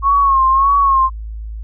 sine tone with vibrato, 1090 Hz, C#6, 29 cents flat, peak -9 dBFS, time 0.02-1.1 s, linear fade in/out 50 ms, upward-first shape sine, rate 1.7 Hz, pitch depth 60 cents each way, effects added 54 Hz sine -24 dBFS peak until 1.63 s

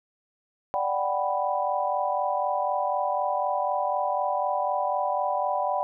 sine chord, G major seventh, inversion second, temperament equal, 587.3 / 740 / 784 / 987.8 Hz, D5 / F#5 / G5 / B5, 0 / 0 / 0 / 0 cents, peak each -29 dBFS, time 0.74-5.83 s, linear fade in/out 0 ms, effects none

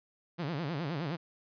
sawtooth tone with vibrato, 155.4 Hz, D#3, 2 cents flat, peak -29 dBFS, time 0.38-1.17 s, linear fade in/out 20 ms, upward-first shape sine, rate 9.6 Hz, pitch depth 230 cents each way, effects resampled to 11025 Hz

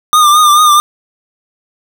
square tone with vibrato, 1208 Hz, D6, 48 cents sharp, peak -5 dBFS, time 0.13-0.8 s, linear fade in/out 0 ms, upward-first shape triangle, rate 4.6 Hz, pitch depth 58 cents each way, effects none

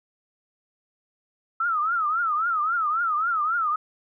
sine tone with vibrato, 1300 Hz, E6, 24 cents flat, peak -21 dBFS, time 1.6-3.76 s, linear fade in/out 5 ms, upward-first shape triangle, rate 3.7 Hz, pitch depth 180 cents each way, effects none

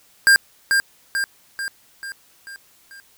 square tone with echo, 1600 Hz, G6, 35 cents sharp, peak -10 dBFS, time 0.27-0.36 s, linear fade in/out 0 ms, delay 440 ms, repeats 6, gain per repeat -5 dB, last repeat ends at 3 s, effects white hiss -55 dBFS RMS until 3.17 s

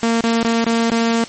sawtooth tone with dropouts, 230 Hz, A#3, 23 cents flat, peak -10 dBFS, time 0.03-1.24 s, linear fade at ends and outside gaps 0 ms, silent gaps 0.208-0.238 / 0.43-0.447 / 0.644-0.664 / 0.901-0.917 s, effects white hiss -36 dBFS RMS until 1.28 s + MP3 32 kbps

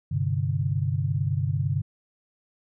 sine chord, G suspended fourth, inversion none, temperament equal with one note detuned, 98 / 128.79 / 146.83 Hz, G2 / C3 / D3, 0 / -27 / 0 cents, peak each -27 dBFS, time 0.11-1.82 s, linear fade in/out 10 ms, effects none

